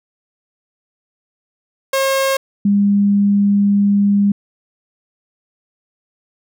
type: tone pair in turn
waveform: sawtooth / sine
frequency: 539 / 201.9 Hz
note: C#5 / G#3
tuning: -49 / -49 cents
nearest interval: octave + perfect fourth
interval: 1700 cents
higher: first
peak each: -10 dBFS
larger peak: neither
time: 1.93-2.37 / 2.65-4.32 s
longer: second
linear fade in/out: 5 ms
effects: none